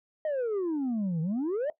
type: exponential two-way sweep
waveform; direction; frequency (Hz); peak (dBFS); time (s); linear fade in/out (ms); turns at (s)
sine; down then up; 635 to 154.8 to 635; -24; 0.25-1.7; 2; 1.21
effects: noise-tail reverb RT60 0.1 s tail -17 dB re dry + tanh soft clip ceiling -26 dBFS